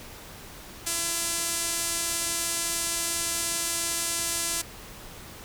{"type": "tone with band-pass filter", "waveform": "sawtooth", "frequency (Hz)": 337.1, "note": "E4", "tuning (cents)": 39, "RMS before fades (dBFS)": -29, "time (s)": [0.86, 4.62], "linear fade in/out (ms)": 10, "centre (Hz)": 8700, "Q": 1.4, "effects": ["pink hiss -44 dBFS RMS until 5.44 s"]}